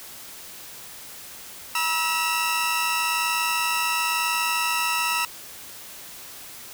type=tone cluster; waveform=sawtooth; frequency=962 / 1303 / 2707 Hz; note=B5 / E6 / E7; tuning=-46 / -20 / +45 cents; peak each=-23 dBFS; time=1.75-5.25 s; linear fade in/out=2 ms; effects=white hiss -41 dBFS RMS until 6.73 s